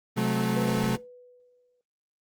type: chord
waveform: 35% pulse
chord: F# diminished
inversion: second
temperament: equal with one note detuned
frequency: 130.81 / 185 / 217.2 Hz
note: C3 / F#3 / A3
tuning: 0 / 0 / -22 cents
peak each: -28 / -27 / -25 dBFS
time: 0.16-0.97 s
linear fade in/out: 20 ms
type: tone with exponential decay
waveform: sine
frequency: 493.9 Hz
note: B4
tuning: in tune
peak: -28 dBFS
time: 0.56-1.81 s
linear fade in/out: 1 ms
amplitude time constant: 270 ms
effects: noise-tail reverb RT60 0.2 s tail -20 dB re dry + Opus 24 kbps

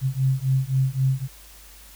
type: beating tone pair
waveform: sine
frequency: 130.81 / 134.61 Hz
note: C3 / C3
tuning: 0 / +50 cents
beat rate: 3.8 Hz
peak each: -22 dBFS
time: 0.01-1.28 s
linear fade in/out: 50 ms
effects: added 50 Hz sine -48 dBFS peak until 1.95 s + white hiss -48 dBFS RMS until 1.95 s

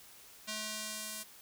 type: tone with band-pass filter sweep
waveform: square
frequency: 215.1 Hz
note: A3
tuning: 39 cents flat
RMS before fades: -41 dBFS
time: 0.47-1.24 s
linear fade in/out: 20 ms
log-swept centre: 5300 to 11000 Hz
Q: 0.77
effects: white hiss -56 dBFS RMS until 1.41 s

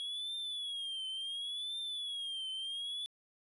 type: tone with vibrato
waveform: triangle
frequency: 3322 Hz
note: G#7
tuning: in tune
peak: -36 dBFS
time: 0-3.06 s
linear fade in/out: 0 ms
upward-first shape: triangle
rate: 0.7 Hz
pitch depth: 140 cents each way
effects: resampled to 32000 Hz + 13-bit

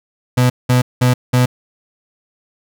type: tone bursts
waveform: 35% pulse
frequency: 125.2 Hz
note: B2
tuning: 24 cents sharp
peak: -8 dBFS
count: 4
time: 0.37-1.46 s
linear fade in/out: 10 ms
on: 130 ms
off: 190 ms
effects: none

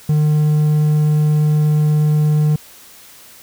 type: tone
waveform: triangle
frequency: 151.4 Hz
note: D#3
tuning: 47 cents flat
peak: -9 dBFS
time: 0.09-2.56 s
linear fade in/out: 5 ms
effects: white hiss -42 dBFS RMS until 3.42 s

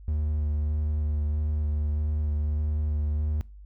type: tone with vibrato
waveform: triangle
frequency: 75.3 Hz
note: D2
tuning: 44 cents sharp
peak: -22 dBFS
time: 0.08-3.41 s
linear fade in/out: 0 ms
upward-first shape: square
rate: 1.6 Hz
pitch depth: 13 cents each way
effects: noise-tail reverb RT60 0.3 s tail -22 dB re dry + added 50 Hz sine -43 dBFS peak until 3.65 s

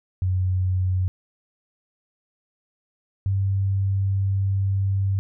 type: tone pair in turn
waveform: sine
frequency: 92.5 / 97.55 Hz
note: F#2 / G2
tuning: 0 / -8 cents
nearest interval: minor second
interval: 92 cents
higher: second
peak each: -19 dBFS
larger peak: neither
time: 0.22-1.08 / 3.26-5.19 s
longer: second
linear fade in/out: 0 ms
effects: none

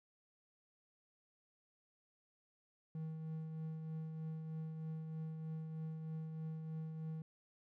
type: tone with tremolo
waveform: triangle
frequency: 158.9 Hz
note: D#3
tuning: 37 cents sharp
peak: -38 dBFS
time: 2.95-7.22 s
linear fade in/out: 2 ms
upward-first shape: triangle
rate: 3.2 Hz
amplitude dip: 40%
effects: none

